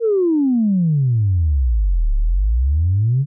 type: exponential two-way sweep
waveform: sine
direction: down then up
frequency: 474.8 to 34.44 to 145.3 Hz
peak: -12 dBFS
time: 0-3.26 s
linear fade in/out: 50 ms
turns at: 2.14 s
effects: tanh soft clip ceiling -8 dBFS